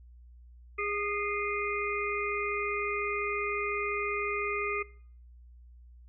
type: harmonic tone with a mistuned harmonic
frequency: 410 Hz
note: G#4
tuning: 22 cents flat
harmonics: 1 / 3 / 5 / 6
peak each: -35 / -35 / -35 / -35 dBFS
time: 0.78-4.83 s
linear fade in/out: 10 ms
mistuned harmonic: 5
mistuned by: +37 cents
effects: noise-tail reverb RT60 0.5 s tail -20 dB re dry + added 60 Hz sine -50 dBFS peak until 6.08 s